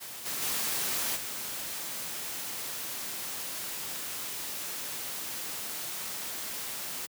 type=noise with level steps; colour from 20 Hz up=white; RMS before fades=-42 / -34 / -31 / -37 dBFS; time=0-7.07 s; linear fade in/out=20 ms; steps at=0.25 / 0.41 / 1.15 s; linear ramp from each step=20 ms; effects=high-pass 100 Hz 12 dB/octave